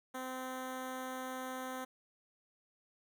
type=tone with notch filter; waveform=10% pulse; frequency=258.1 Hz; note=C4; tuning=23 cents flat; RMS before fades=-42 dBFS; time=0.14-1.85 s; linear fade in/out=10 ms; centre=4500 Hz; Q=1.7; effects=none